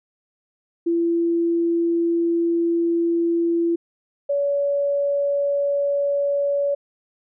sine tone pair in turn, 337.9 / 567.1 Hz, E4 / C#5, +43 / +39 cents, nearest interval major sixth, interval 896 cents, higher second, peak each -17 / -18 dBFS, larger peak first, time 0.86-3.76 / 4.29-6.75 s, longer first, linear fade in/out 10 ms, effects none

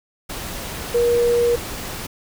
sine tone in noise, 476.2 Hz, A#4, 37 cents sharp, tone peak -14 dBFS, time 0.94-1.56 s, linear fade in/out 10 ms, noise pink, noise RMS -30 dBFS, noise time 0.29-2.07 s, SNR +13 dB, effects none

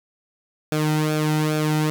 sawtooth tone with flanger, 153.6 Hz, D#3, 22 cents flat, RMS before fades -21 dBFS, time 0.72-1.9 s, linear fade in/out 0 ms, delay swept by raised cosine 1 to 1.81 ms, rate 2.4 Hz, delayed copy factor -0.7, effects none

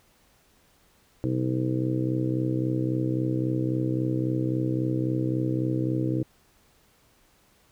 harmonic tone, 63.7 Hz, C2, 46 cents flat, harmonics 2 / 3 / 4 / 5 / 6 / 7 / 8, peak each -27 / -37 / -35 / -27 / -38 / -37 / -37 dBFS, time 1.24-6.23 s, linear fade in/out 0 ms, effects pink hiss -62 dBFS RMS until 7.71 s

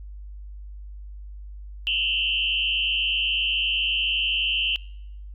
sine tone with frequency modulation, 2900 Hz, F#7, 35 cents flat, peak -21 dBFS, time 1.87-4.76 s, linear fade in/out 0 ms, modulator 87.9 Hz, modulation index 2.7, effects noise-tail reverb RT60 0.9 s tail -26 dB re dry + added 50 Hz sine -36 dBFS peak until 5.34 s

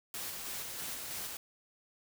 white noise with tremolo, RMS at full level -40 dBFS, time 0.14-1.37 s, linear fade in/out 2 ms, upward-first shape square, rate 3.1 Hz, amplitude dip 25%, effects none

